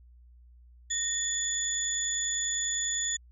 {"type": "tone cluster", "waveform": "sine", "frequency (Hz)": [1850, 3455, 6910], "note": ["A#6", "A7", "A8"], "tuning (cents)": [-14, -32, -32], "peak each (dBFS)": [-37, -35, -29], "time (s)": [0.9, 3.17], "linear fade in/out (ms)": 10, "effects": ["added 60 Hz sine -52 dBFS peak until 3.31 s"]}